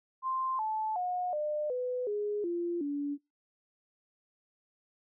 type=tone with pitch steps; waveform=sine; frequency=1046.5 / 869.9 / 723.1 / 601.1 / 499.6 / 415.3 / 345.2 / 287 Hz; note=C6 / A5 / F#5 / D5 / B4 / G#4 / F4 / D4; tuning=0 / -20 / -40 / +40 / +20 / 0 / -20 / -40 cents; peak=-30 dBFS; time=0.22-3.18 s; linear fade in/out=50 ms; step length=370 ms; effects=noise-tail reverb RT60 0.2 s tail -19 dB re dry